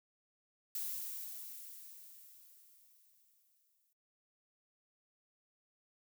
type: noise with exponential decay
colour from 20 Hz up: violet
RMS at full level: -39 dBFS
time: 0.75-3.93 s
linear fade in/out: 1 ms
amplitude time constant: 690 ms
effects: noise-tail reverb RT60 0.1 s tail -18 dB re dry